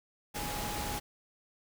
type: tone in noise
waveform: sine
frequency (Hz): 830.6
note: G#5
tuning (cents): 0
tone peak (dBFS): -40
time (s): 0.34-1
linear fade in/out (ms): 20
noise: pink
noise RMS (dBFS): -37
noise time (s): 0.34-1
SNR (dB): -6
effects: none